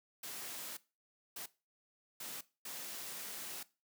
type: noise bursts at uneven times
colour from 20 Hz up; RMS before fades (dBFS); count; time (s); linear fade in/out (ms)
white; -45; 4; 0.23-0.77 / 1.36-1.46 / 2.2-2.41 / 2.65-3.63; 5
effects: noise-tail reverb RT60 0.3 s tail -19 dB re dry + high-pass 150 Hz 12 dB/octave